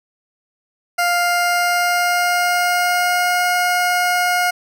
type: tone with pitch glide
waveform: 20% pulse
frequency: 701 to 716.1 Hz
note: F5 to F5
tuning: +6 to +43 cents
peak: -10 dBFS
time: 0.98-4.51 s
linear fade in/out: 10 ms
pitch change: +37 cents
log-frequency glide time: 1.14-3.46 s
effects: none